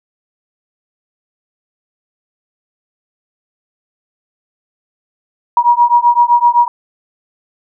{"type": "beating tone pair", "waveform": "sine", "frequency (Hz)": [953, 960.8], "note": ["A#5", "B5"], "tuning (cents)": [38, -48], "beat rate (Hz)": 7.8, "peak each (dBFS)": -10, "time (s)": [5.57, 6.68], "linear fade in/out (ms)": 2, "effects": []}